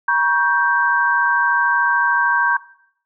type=chord; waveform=sine; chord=G diminished; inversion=first; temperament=equal with one note detuned; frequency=955.2 / 1108.7 / 1568 Hz; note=Bb5 / Db6 / G6; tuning=+42 / 0 / 0 cents; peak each=-18 / -21 / -16 dBFS; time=0.08-2.57 s; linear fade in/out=5 ms; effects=noise-tail reverb RT60 0.6 s tail -17 dB re dry